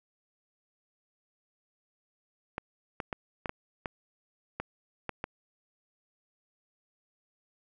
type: clicks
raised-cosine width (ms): 0.5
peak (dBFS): -18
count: 9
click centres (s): 2.581 / 3.002 / 3.128 / 3.458 / 3.494 / 3.858 / 4.6 / 5.093 / 5.241
effects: none